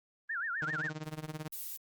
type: tone with vibrato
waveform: sine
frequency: 1589 Hz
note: G6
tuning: 23 cents sharp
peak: -33 dBFS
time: 0.29-0.9 s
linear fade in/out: 10 ms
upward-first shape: sine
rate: 7.6 Hz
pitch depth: 260 cents each way
type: tone with tremolo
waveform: sawtooth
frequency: 154.9 Hz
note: D#3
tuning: 7 cents flat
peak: -32 dBFS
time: 0.62-1.48 s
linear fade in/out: 0 ms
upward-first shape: sine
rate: 18 Hz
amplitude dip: 90%
type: noise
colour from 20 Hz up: violet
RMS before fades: -41 dBFS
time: 1.52-1.77 s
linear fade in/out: 10 ms
effects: Opus 24 kbps